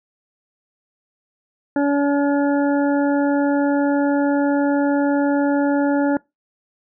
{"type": "harmonic tone", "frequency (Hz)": 284.6, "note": "C#4", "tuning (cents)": 46, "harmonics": [1, 2, 3, 5, 6], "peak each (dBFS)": [-16, -22, -26, -30, -32], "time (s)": [1.76, 6.17], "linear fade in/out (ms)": 2, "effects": ["noise-tail reverb RT60 0.2 s tail -23 dB re dry"]}